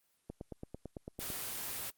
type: click train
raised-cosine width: 2 ms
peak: -29 dBFS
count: 10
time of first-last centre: 0.3-1.302 s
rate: 8.98 Hz
type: noise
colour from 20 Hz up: white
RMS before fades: -40 dBFS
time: 1.19-1.91 s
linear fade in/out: 20 ms
effects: white hiss -75 dBFS RMS until 1.97 s + Opus 24 kbps